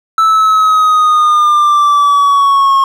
triangle linear sweep, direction down, 1318.5 to 1082 Hz, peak -4 dBFS, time 0.18-2.84 s, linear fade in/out 2 ms, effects none

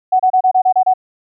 sine tone bursts, 745 Hz, F#5, 12 cents sharp, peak -8 dBFS, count 8, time 0.12-0.938 s, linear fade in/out 10 ms, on 76 ms, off 30 ms, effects none

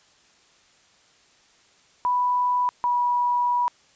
sine tone pair in turn, 987.8 / 973.6 Hz, B5 / B5, 0 / -25 cents, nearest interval unison, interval 25 cents, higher first, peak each -19 dBFS, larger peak neither, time 2.05-2.69 / 2.84-3.68 s, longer second, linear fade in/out 0 ms, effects white hiss -58 dBFS RMS until 3.95 s + resampled to 16000 Hz

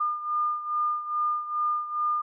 sine beating tone pair, 1209 / 1211.4 Hz, D6 / D#6, +50 / -47 cents, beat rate 2.4 Hz, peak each -26 / -31 dBFS, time 0-2.22 s, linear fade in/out 10 ms, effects none

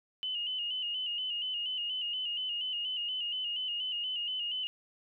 sine tone with vibrato, 2939 Hz, F#7, 12 cents flat, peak -32 dBFS, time 0.23-4.67 s, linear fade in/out 0 ms, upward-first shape square, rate 4.2 Hz, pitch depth 50 cents each way, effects none

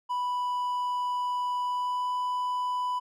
triangle tone with pitch glide, 987.8 to 994.1 Hz, B5 to B5, 0 to +11 cents, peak -25 dBFS, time 0.09-3 s, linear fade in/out 20 ms, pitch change +11 cents, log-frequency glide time 1.62-2.11 s, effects none

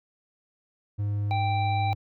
triangle tone, 102.7 Hz, G#2, 19 cents flat, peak -23 dBFS, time 0.98-1.95 s, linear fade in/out 20 ms
harmonic tone, 784 Hz, G5, in tune, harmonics 1 / 3 / 5, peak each -26 / -36 / -40 dBFS, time 1.31-1.93 s, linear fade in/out 0 ms
effects none

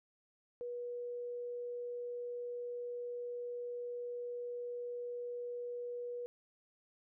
sine tone, 484.4 Hz, B4, 34 cents flat, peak -39 dBFS, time 0.61-6.26 s, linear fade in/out 0 ms, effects none

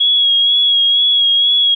sine tone with vibrato, 3322 Hz, G#7, in tune, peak -9 dBFS, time 0-1.75 s, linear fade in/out 10 ms, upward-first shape sine, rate 2.1 Hz, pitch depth 28 cents each way, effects none

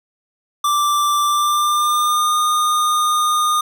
square tone with pitch glide, 1174.7 to 1222.5 Hz, D6 to D#6, 0 to -31 cents, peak -15 dBFS, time 0.64-3.61 s, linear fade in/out 5 ms, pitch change +69 cents, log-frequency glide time 1.25-2.37 s, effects none

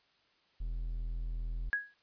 triangle tone, 41.2 Hz, E1, in tune, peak -32 dBFS, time 0.6-1.7 s, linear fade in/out 10 ms
sine tone with exponential decay, 1661.2 Hz, G#6, in tune, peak -25 dBFS, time 1.73-1.94 s, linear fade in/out 0 ms, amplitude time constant 44 ms
effects white hiss -70 dBFS RMS until 2.02 s + resampled to 11025 Hz

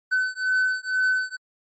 triangle beating tone pair, 1513 / 1515.1 Hz, F#6 / F#6, +38 / +41 cents, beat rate 2.1 Hz, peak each -22 dBFS, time 0.11-1.37 s, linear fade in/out 20 ms, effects MP3 32 kbps

